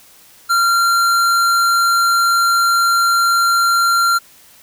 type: tone with hard clipping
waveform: sine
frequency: 1379 Hz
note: F6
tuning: 22 cents flat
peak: -13 dBFS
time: 0.49-4.19 s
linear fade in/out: 20 ms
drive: 16 dB
effects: white hiss -46 dBFS RMS until 4.62 s